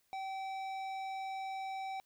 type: tone with tanh clipping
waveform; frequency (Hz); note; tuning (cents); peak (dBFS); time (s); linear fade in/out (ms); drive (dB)
triangle; 770; G5; -31; -40; 0.13-2; 0; 17
effects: white hiss -75 dBFS RMS until 2.05 s